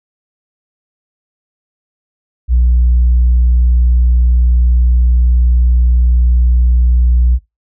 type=tone; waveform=sine; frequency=60.6 Hz; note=B1; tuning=32 cents flat; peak=-5 dBFS; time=2.48-7.39 s; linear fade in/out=50 ms; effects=noise-tail reverb RT60 0.2 s tail -20 dB re dry + tanh soft clip ceiling -4 dBFS